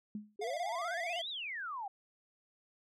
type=tone with exponential decay; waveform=sine; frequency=210 Hz; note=G#3; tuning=19 cents sharp; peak=-35 dBFS; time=0.15-0.36 s; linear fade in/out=2 ms; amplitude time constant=44 ms
type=exponential two-way sweep; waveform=sine; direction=up then down; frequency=392 to 3960 to 755 Hz; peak=-38 dBFS; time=0.39-1.88 s; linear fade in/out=5 ms; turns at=1.29 s
type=tone with vibrato; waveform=square; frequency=688 Hz; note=F5; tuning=26 cents flat; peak=-38 dBFS; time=0.41-1.22 s; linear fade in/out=10 ms; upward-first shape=square; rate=16 Hz; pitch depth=58 cents each way
effects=low-pass 8000 Hz 12 dB/octave